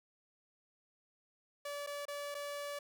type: tone with dropouts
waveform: sawtooth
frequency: 576 Hz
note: D5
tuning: 34 cents flat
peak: -36 dBFS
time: 1.65-2.79 s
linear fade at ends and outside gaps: 5 ms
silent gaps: 1.865-1.871 / 2.054-2.081 / 2.345-2.349 s
effects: none